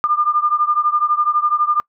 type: beating tone pair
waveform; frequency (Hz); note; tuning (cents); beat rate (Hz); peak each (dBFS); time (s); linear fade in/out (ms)
sine; 1200 / 1212; D6 / D#6; +37 / -46; 12; -16 / -18; 0.04-1.8; 0
effects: noise-tail reverb RT60 0.1 s tail -26 dB re dry